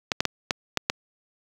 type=clicks; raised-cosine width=0.2 ms; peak=-4 dBFS; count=6; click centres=0.118 / 0.205 / 0.253 / 0.508 / 0.773 / 0.899 s; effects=high-pass 80 Hz 12 dB/octave + 7-bit